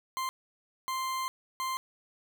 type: tone bursts at uneven times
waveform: 40% pulse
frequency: 1046.5 Hz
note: C6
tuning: in tune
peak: -30 dBFS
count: 3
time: 0.17-0.29 / 0.88-1.28 / 1.6-1.77 s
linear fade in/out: 0 ms
effects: none